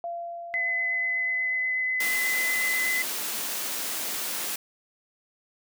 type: tone with exponential decay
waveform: sine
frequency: 686 Hz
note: F5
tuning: 31 cents flat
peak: -29 dBFS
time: 0.04-2.76 s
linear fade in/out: 1 ms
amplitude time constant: 590 ms
type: tone with vibrato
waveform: sine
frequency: 2023 Hz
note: B6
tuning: 41 cents sharp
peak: -24 dBFS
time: 0.54-3.02 s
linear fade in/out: 0 ms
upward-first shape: sine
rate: 8.2 Hz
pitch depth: 9 cents each way
type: high-pass noise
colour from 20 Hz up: white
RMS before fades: -31 dBFS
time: 2-4.56 s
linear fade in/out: 5 ms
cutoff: 190 Hz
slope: 24 dB/octave
effects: none